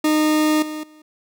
40% pulse tone with level steps, 307.1 Hz, D#4, 23 cents flat, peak -14 / -26 / -44 dBFS, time 0.04-1.02 s, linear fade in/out 5 ms, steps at 0.62 / 0.83 s, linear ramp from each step 5 ms, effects none

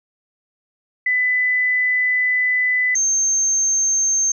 sine tone pair in turn, 2000 / 6350 Hz, B6 / G8, +21 / +21 cents, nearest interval octave + minor sixth, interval 2000 cents, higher second, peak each -15 dBFS, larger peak neither, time 1.06-2.95 / 2.95-4.32 s, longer first, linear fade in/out 5 ms, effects none

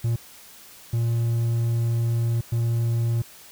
triangle tone bursts at uneven times, 116.54 Hz, A#2, in tune, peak -18 dBFS, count 3, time 0.04-0.16 / 0.93-2.41 / 2.52-3.22 s, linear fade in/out 5 ms, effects white hiss -47 dBFS RMS until 3.51 s

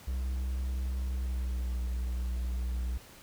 triangle tone with pitch glide, 64 to 61.15 Hz, C2 to B1, -38 to -16 cents, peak -28 dBFS, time 0.07-2.98 s, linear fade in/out 10 ms, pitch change -78 cents, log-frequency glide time 1.1-1.76 s, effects pink hiss -53 dBFS RMS until 3.22 s

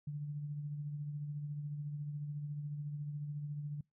sine tone with tremolo, 146.83 Hz, D3, in tune, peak -36 dBFS, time 0.07-3.81 s, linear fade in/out 5 ms, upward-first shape triangle, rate 14 Hz, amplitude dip 45%, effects noise-tail reverb RT60 0.2 s tail -26 dB re dry

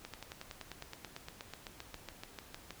slowing click train, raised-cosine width 0.2 ms, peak -26 dBFS, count 23, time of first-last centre 0.05-2.707 s, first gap 87 ms, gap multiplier 1.03, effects pink hiss -56 dBFS RMS until 2.8 s

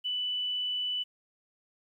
sine tone, 2981 Hz, F#7, 12 cents sharp, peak -29 dBFS, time 0.04-1.04 s, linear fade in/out 20 ms, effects 11-bit

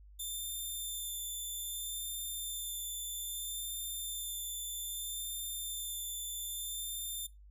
5% pulse tone with vibrato, 3561 Hz, A7, 20 cents sharp, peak -31 dBFS, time 0.19-7.27 s, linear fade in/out 10 ms, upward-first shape sine, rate 0.62 Hz, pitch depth 12 cents each way, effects noise-tail reverb RT60 0.2 s tail -18 dB re dry + added 50 Hz sine -53 dBFS peak until 7.5 s

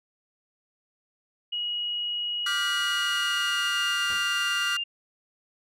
sine tone with pitch glide, 2900 to 2803 Hz, F#7 to F7, -35 to +6 cents, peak -27 dBFS, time 1.52-4.84 s, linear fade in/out 10 ms, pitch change -59 cents, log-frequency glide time 2.62-4.16 s
45% pulse chord, G dominant seventh, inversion second, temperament just, 1176 / 1411.2 / 1568 / 1960 Hz, D6 / F6 / G6 / B6, +2 / +18 / 0 / -14 cents, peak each -35 / -29 / -35 / -35 dBFS, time 2.46-4.77 s, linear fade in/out 5 ms
pink noise with exponential decay, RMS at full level -41 dBFS, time 4.1-4.39 s, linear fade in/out 2 ms, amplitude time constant 61 ms
effects low-pass 10000 Hz 12 dB/octave

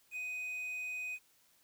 triangle tone with quantisation, 2500 Hz, D#7, 8 cents sharp, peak -36 dBFS, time 0.11-1.19 s, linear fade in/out 50 ms, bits 10, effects white hiss -69 dBFS RMS until 1.63 s

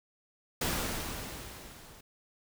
pink noise with level ramp, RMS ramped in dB -30 to -54 dBFS, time 0.61-2.01 s, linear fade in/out 5 ms, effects none

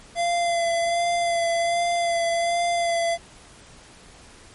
square tone with vibrato, 684 Hz, F5, 36 cents flat, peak -21 dBFS, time 0.15-3.18 s, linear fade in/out 50 ms, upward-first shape sine, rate 1.3 Hz, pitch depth 21 cents each way, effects pink hiss -48 dBFS RMS until 4.54 s + MP3 48 kbps

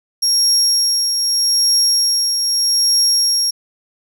35% pulse tone with tremolo, 5580 Hz, F8, 2 cents flat, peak -8 dBFS, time 0.22-3.51 s, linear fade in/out 10 ms, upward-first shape triangle, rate 0.81 Hz, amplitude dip 45%, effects none

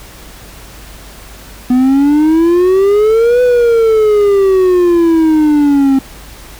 triangle exponential two-way sweep, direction up then down, 246.9 to 499.6 to 266 Hz, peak -4 dBFS, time 1.7-5.99 s, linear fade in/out 5 ms, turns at 3.42 s, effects added 50 Hz sine -35 dBFS peak until 6.59 s + pink hiss -35 dBFS RMS until 6.59 s

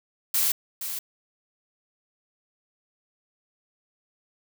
blue noise with echo, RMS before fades -23 dBFS, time 0.34-0.52 s, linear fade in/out 5 ms, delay 470 ms, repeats 1, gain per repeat -9 dB, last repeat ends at 0.99 s, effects none

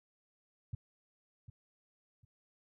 sine tone with echo, 110 Hz, A2, in tune, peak -34 dBFS, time 0.73-0.75 s, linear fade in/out 5 ms, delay 750 ms, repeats 2, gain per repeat -12 dB, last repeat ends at 2.25 s, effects none

